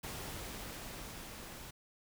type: noise with level ramp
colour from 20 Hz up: pink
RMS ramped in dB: -43 to -49 dBFS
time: 0.03-1.71 s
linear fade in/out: 10 ms
effects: none